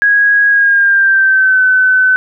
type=tone with pitch glide; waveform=sine; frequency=1652 to 1514.9 Hz; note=G#6 to F#6; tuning=-10 to +40 cents; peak=-6 dBFS; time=0.02-2.16 s; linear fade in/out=0 ms; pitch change=-150 cents; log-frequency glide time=0.48-1.62 s; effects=none